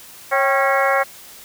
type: harmonic tone with a mistuned harmonic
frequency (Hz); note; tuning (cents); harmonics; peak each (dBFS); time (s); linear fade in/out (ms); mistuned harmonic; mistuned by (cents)
273.7; C#4; -22; 2 / 3 / 4 / 5 / 6 / 7 / 8; -19 / -21 / -22 / -23 / -24 / -24 / -25; 0.31-1.04; 20; 3; -77
effects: white hiss -41 dBFS RMS until 1.44 s